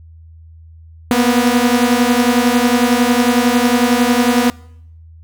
sawtooth beating tone pair, 237.9 / 248.9 Hz, A#3 / B3, +35 / +14 cents, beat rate 11 Hz, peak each -10 dBFS, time 1.11-4.5 s, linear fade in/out 0 ms, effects noise-tail reverb RT60 0.7 s tail -23 dB re dry + added 81 Hz sine -37 dBFS peak until 5.23 s

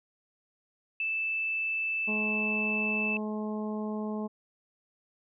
sine tone, 2637 Hz, E7, in tune, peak -28 dBFS, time 1-3.17 s, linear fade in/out 2 ms
harmonic tone, 213.4 Hz, G#3, 47 cents sharp, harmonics 1 / 2 / 3 / 4 / 5, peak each -32 / -38 / -42 / -44 / -46 dBFS, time 2.07-4.28 s, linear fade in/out 20 ms
effects none

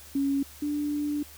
sine tone pair in turn, 277.2 / 293.9 Hz, C#4 / D4, 0 / +1 cents, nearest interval minor second, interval 101 cents, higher second, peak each -23 / -26 dBFS, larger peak first, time 0.15-0.43 / 0.62-1.23 s, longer second, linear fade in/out 5 ms, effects added 73 Hz sine -52 dBFS peak until 1.37 s + white hiss -49 dBFS RMS until 1.37 s

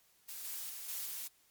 blue noise with level steps, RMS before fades -45 / -42 / -45 / -40 / -42 dBFS, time 0.28-1.28 s, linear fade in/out 10 ms, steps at 0.44 / 0.69 / 0.88 / 1.05 s, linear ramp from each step 10 ms, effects white hiss -69 dBFS RMS until 1.5 s + MP3 96 kbps

